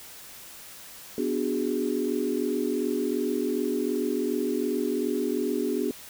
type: chord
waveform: sine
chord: G# half-diminished seventh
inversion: first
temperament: equal with one note detuned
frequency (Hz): 246.9 / 293.7 / 370 / 412.7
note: B3 / D4 / F#4 / G#4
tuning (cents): 0 / 0 / 0 / -11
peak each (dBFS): -30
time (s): 1.18-5.91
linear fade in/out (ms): 2
effects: white hiss -45 dBFS RMS until 6.09 s